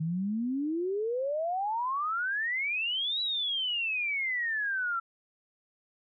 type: exponential two-way sweep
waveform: sine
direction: up then down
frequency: 153.9 to 3953 to 1339 Hz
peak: -28 dBFS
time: 0-5 s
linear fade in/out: 10 ms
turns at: 3.21 s
effects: none